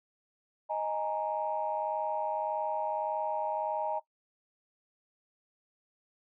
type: chord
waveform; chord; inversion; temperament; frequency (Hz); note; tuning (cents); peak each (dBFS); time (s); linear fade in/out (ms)
sine; D# suspended fourth; none; equal; 622.3 / 830.6 / 932.3; D#5 / G#5 / A#5; 0 / 0 / 0; -34; 0.69-4; 20
effects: noise-tail reverb RT60 0.1 s tail -17 dB re dry + tanh soft clip ceiling -20 dBFS